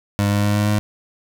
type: tone with pitch steps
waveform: 25% pulse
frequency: 101.6 / 102.42 / 103.26 / 104.09 / 104.94 Hz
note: G#2 / G#2 / G#2 / G#2 / G#2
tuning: -38 / -24 / -9 / +4 / +18 cents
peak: -12 dBFS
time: 0.19-0.79 s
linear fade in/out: 0 ms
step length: 120 ms
effects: none